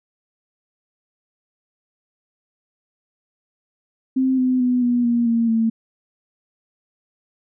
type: tone with pitch steps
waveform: sine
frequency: 261.6 / 255.2 / 248.9 / 242.8 / 236.9 / 231 / 225.4 Hz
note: C4 / C4 / B3 / B3 / A#3 / A#3 / A3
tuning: 0 / -43 / +14 / -29 / +28 / -16 / +42 cents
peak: -15 dBFS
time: 4.16-5.7 s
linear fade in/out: 10 ms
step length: 220 ms
effects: none